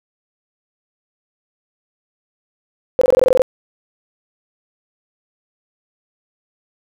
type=tone bursts; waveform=sine; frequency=513 Hz; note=C5; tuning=34 cents flat; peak=-8 dBFS; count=10; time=2.99-3.419 s; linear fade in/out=0 ms; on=24 ms; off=21 ms; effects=none